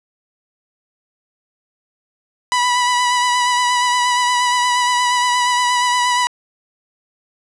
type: tone with vibrato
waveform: sawtooth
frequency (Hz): 984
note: B5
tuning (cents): -7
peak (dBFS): -10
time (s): 2.52-6.27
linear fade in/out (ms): 0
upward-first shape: sine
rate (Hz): 8.5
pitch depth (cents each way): 22
effects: resampled to 22050 Hz + 7-bit